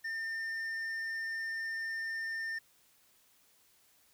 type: tone with tanh clipping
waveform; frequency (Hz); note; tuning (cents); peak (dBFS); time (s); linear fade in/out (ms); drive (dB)
sine; 1806; A6; +45; -36; 0.04-2.59; 10; 6
effects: white hiss -67 dBFS RMS until 4.13 s